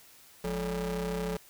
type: ring-modulated tone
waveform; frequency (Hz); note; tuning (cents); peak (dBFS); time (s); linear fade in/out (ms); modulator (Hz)
35% pulse; 128.6; C3; -30; -26; 0.44-1.37; 5; 305
effects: white hiss -56 dBFS RMS until 1.49 s